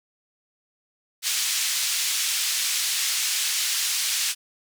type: band-pass noise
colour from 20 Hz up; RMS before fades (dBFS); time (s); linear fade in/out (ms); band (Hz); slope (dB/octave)
white; -25; 1.22-4.35; 50; 2400 to 7800; 12
effects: none